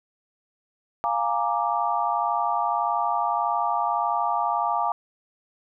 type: chord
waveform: sine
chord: Bb dominant seventh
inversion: second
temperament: equal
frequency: 698.5 / 830.6 / 932.3 / 1174.7 Hz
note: F5 / Ab5 / Bb5 / D6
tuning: 0 / 0 / 0 / 0 cents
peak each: -27 dBFS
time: 1.04-4.92 s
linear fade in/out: 0 ms
effects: none